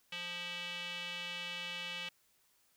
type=tone with band-pass filter; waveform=square; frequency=175.5 Hz; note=F3; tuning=9 cents sharp; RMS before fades=-42 dBFS; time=0.12-2.09 s; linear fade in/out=5 ms; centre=2900 Hz; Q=3.8; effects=white hiss -72 dBFS RMS until 2.76 s